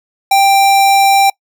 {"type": "tone", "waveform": "square", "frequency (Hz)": 787, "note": "G5", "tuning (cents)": 7, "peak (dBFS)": -7, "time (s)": [0.31, 1.3], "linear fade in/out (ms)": 5, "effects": ["noise-tail reverb RT60 0.1 s tail -25 dB re dry"]}